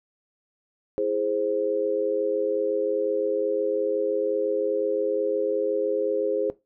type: chord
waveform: sine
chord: E augmented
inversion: none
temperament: equal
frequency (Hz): 329.6 / 415.3 / 523.3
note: E4 / G#4 / B#4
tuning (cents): 0 / 0 / 0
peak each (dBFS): -31 / -25 / -26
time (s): 0.98-6.5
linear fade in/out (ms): 0
effects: noise-tail reverb RT60 0.2 s tail -17 dB re dry